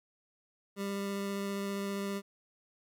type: tone with vibrato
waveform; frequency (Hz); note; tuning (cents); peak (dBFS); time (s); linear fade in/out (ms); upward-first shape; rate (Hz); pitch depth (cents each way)
25% pulse; 198.9; G3; +25; -30; 0.76-2.22; 50; sine; 15; 8
effects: 12-bit